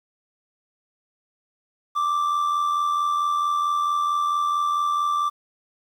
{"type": "tone with amplitude modulation", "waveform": "triangle", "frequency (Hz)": 1174.7, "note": "D6", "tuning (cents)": 0, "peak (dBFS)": -16, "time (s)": [1.95, 5.3], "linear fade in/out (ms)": 20, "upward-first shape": "sine", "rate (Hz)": 84.5, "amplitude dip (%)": 45, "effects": ["9-bit"]}